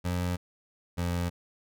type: tone pair in turn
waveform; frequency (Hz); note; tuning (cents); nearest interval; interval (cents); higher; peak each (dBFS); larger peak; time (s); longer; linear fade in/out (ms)
25% pulse; 89 / 87.32; F2 / F2; +33 / 0; unison; 33; first; -24; neither; 0.04-0.37 / 0.97-1.3; neither; 20
effects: none